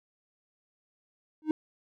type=tone with exponential growth; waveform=triangle; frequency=310 Hz; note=D#4; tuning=6 cents flat; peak=-17 dBFS; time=1.42-1.51 s; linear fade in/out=1 ms; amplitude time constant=18 ms; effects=none